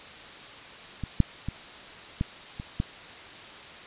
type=clicks; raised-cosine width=5 ms; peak=-19 / -6 / -18 / -13 / -23 / -13 dBFS; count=6; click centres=1.037 / 1.203 / 1.486 / 2.211 / 2.599 / 2.801 s; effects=white hiss -44 dBFS RMS until 3.86 s + resampled to 8000 Hz